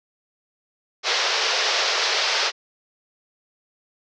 white band-pass noise, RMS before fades -22 dBFS, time 1.03-2.52 s, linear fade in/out 50 ms, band 400 to 5600 Hz, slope 48 dB/octave, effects none

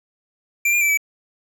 square tone with pitch steps, 2361 / 2411 / 2328 / 2296 Hz, D7 / D7 / D7 / D7, +9 / +45 / -16 / -40 cents, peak -16 dBFS, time 0.65-0.974 s, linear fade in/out 5 ms, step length 81 ms, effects none

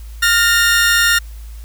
sawtooth tone pair together, 1408.2 / 1834 Hz, F6 / A#6, +14 / -29 cents, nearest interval perfect fourth, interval 457 cents, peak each -10 dBFS, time 0.22-1.19 s, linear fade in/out 10 ms, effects added 55 Hz sine -29 dBFS peak until 1.64 s + white hiss -47 dBFS RMS until 1.64 s

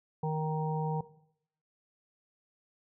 harmonic tone, 156 Hz, D#3, 5 cents sharp, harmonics 1 / 3 / 5 / 6, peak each -31 / -36 / -38 / -39 dBFS, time 0.23-1.01 s, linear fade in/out 5 ms, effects noise-tail reverb RT60 0.7 s tail -17 dB re dry

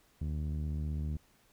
sawtooth tone with low-pass filter, 75.8 Hz, D#2, 45 cents flat, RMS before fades -35 dBFS, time 0.21-1.17 s, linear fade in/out 5 ms, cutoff 190 Hz, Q 1.1, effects pink hiss -67 dBFS RMS until 1.52 s

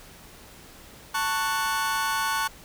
40% pulse chord, F# minor, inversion first, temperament just, 888 / 1110 / 1480 Hz, A5 / C#6 / F#6, +16 / +2 / 0 cents, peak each -28 dBFS, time 1.14-2.48 s, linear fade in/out 10 ms, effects pink hiss -48 dBFS RMS until 2.64 s

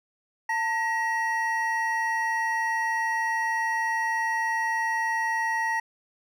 triangle tone pair together, 896.7 / 1900 Hz, A5 / A#6, +33 / +33 cents, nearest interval octave + minor second, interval 1300 cents, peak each -25 dBFS, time 0.49-5.8 s, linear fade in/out 5 ms, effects none

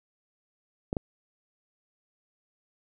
clicks, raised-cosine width 2 ms, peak -15 dBFS, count 2, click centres 0.929 / 0.968 s, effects none

